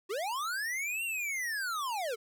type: linear two-way sweep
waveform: square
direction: up then down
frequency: 349.2 to 2794 to 419.9 Hz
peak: -33 dBFS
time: 0.09-2.16 s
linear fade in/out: 20 ms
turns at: 1.04 s
effects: none